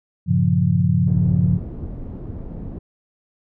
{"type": "chord", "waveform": "sine", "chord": "G half-diminished seventh", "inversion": "none", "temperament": "equal", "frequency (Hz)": [98, 116.54, 138.59, 174.61], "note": ["G2", "Bb2", "Db3", "F3"], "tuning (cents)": [0, 0, 0, 0], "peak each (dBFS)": [-20, -24, -19, -18], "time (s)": [0.26, 1.6], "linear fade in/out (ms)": 50}
{"type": "low-pass noise", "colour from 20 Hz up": "pink", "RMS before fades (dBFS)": -31, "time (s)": [1.07, 2.79], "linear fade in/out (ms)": 10, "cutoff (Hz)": 300, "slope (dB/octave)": 12}
{"effects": []}